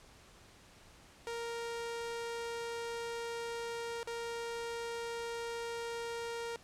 sawtooth tone with dropouts, 466.2 Hz, A#4, in tune, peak -34 dBFS, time 1.27-6.56 s, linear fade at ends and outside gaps 0 ms, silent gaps 4.03-4.074 s, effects pink hiss -59 dBFS RMS until 6.63 s + low-pass 9000 Hz 12 dB/octave

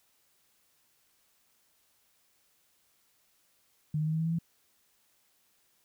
sine tone with pitch steps, 152.3 / 154.69 / 157.13 / 159.6 / 162.1 / 164.65 / 167.24 Hz, D#3 / D#3 / D#3 / D#3 / E3 / E3 / E3, -37 / -10 / +17 / +44 / -29 / -2 / +25 cents, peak -27 dBFS, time 3.94-4.388 s, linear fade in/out 5 ms, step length 64 ms, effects white hiss -70 dBFS RMS until 5.84 s

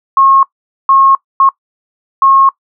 sine tone bursts at uneven times, 1084 Hz, C#6, 39 cents flat, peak -4 dBFS, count 4, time 0.17-0.43 / 0.89-1.15 / 1.4-1.49 / 2.22-2.49 s, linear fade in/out 2 ms, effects noise-tail reverb RT60 0.1 s tail -20 dB re dry

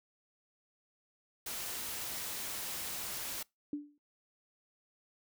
white noise, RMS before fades -40 dBFS, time 1.46-3.43 s, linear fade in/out 5 ms
sine tone with exponential decay, 292.5 Hz, D4, 7 cents flat, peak -31 dBFS, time 3.73-3.98 s, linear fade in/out 2 ms, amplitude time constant 53 ms
effects noise-tail reverb RT60 0.2 s tail -25 dB re dry

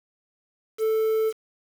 triangle tone with quantisation, 440 Hz, A4, in tune, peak -18 dBFS, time 0.78-1.33 s, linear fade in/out 50 ms, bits 7, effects none

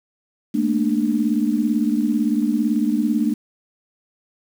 sine tone cluster, 216 / 233.9 / 296.8 Hz, A3 / A#3 / D4, -32 / +6 / +18 cents, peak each -21 dBFS, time 0.54-3.34 s, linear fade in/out 10 ms, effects 7-bit

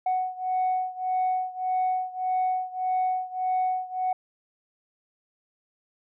sine beating tone pair, 741 / 742.7 Hz, F#5 / F#5, +2 / +6 cents, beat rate 1.7 Hz, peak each -25 / -27 dBFS, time 0.06-4.13 s, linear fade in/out 5 ms, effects tanh soft clip ceiling -19 dBFS

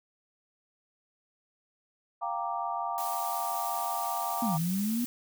sine chord, G minor seventh, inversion third, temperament equal, 698.5 / 784 / 932.3 / 1174.7 Hz, F5 / G5 / Bb5 / D6, 0 / 0 / 0 / 0 cents, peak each -35 / -36 / -35 / -36 dBFS, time 2.21-4.58 s, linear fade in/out 20 ms
blue noise, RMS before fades -39 dBFS, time 2.98-5.06 s, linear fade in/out 0 ms
sine linear two-way sweep, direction down then up, 246.9 to 155.56 to 246.9 Hz, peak -27 dBFS, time 4.42-5.05 s, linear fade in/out 5 ms, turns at 4.56 s
effects none

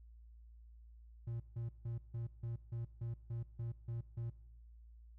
triangle tone bursts, 116.54 Hz, A#2, in tune, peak -37 dBFS, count 11, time 1.27-4.3 s, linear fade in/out 5 ms, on 130 ms, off 160 ms, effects noise-tail reverb RT60 0.9 s tail -19 dB re dry + added 57 Hz sine -55 dBFS peak until 5.18 s

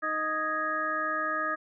harmonic tone with a mistuned harmonic, 311.5 Hz, D#4, 2 cents sharp, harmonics 1 / 2 / 4 / 5 / 6, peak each -40 / -36 / -30 / -32 / -40 dBFS, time 0.02-1.56 s, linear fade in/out 20 ms, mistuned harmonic 5, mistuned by +110 cents, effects none

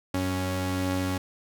sawtooth tone pair together, 92.83 / 277.2 Hz, F#2 / C#4, +6 / 0 cents, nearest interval octave + perfect fifth, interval 1894 cents, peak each -25 dBFS, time 0.14-1.18 s, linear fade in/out 5 ms, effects none

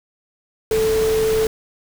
sine tone in noise, 440 Hz, A4, in tune, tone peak -15 dBFS, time 0.71-1.47 s, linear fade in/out 2 ms, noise pink, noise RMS -27 dBFS, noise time 0.71-1.47 s, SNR +9 dB, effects none

